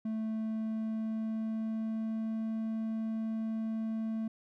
triangle tone with pitch glide, 220 to 222 Hz, A3 to A3, 0 to +16 cents, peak -30 dBFS, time 0.05-4.28 s, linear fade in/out 5 ms, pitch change +16 cents, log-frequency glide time 0.26-2.5 s, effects none

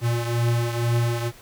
square beating tone pair, 117.7 / 119.8 Hz, A#2 / A#2, +17 / +48 cents, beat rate 2.1 Hz, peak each -22 / -28 dBFS, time 0.01-1.32 s, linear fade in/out 50 ms, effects pink hiss -48 dBFS RMS until 1.41 s

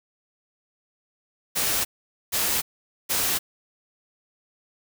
white noise bursts, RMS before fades -24 dBFS, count 3, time 1.55-3.39 s, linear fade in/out 20 ms, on 300 ms, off 470 ms, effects none

